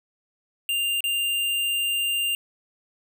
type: tone with dropouts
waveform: square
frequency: 2794 Hz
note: F7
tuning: in tune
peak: -23 dBFS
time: 0.69-2.35 s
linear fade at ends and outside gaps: 1 ms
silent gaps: 1.006-1.04 s
effects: none